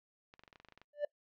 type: clicks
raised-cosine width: 0.2 ms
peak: -36 dBFS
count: 12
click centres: 0.339 / 0.394 / 0.436 / 0.478 / 0.528 / 0.558 / 0.6 / 0.648 / 0.686 / 0.723 / 0.776 / 0.816 s
type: tone with exponential growth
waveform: triangle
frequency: 587.3 Hz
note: D5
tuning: in tune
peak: -26 dBFS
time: 0.93-1.05 s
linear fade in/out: 5 ms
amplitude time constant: 25 ms
effects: noise-tail reverb RT60 0.1 s tail -23 dB re dry + low-pass 3000 Hz 12 dB/octave